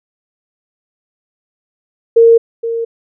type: tone with echo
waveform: sine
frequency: 460.4 Hz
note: A#4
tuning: 22 cents flat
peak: -3 dBFS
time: 2.16-2.38 s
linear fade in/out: 10 ms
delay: 470 ms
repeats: 1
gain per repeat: -12 dB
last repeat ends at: 2.85 s
effects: none